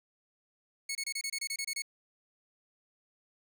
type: tone bursts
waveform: 15% pulse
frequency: 2200 Hz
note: C#7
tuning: 14 cents flat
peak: -27 dBFS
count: 11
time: 0.89-1.821 s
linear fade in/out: 5 ms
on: 61 ms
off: 26 ms
effects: none